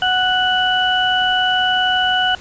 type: harmonic tone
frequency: 740 Hz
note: F#5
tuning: in tune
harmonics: 1 / 2 / 4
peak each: -18 / -18 / -18 dBFS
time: 0.02-2.35 s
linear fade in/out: 2 ms
effects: pink hiss -39 dBFS RMS until 2.4 s + resampled to 16000 Hz